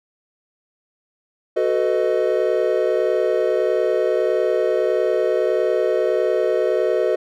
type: chord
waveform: triangle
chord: B dominant seventh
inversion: second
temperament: equal with one note detuned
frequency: 370 / 440 / 501.6 / 622.3 Hz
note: F#4 / A4 / B4 / D#5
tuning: 0 / 0 / +27 / 0 cents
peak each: -20 dBFS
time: 1.56-7.16 s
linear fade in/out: 10 ms
effects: none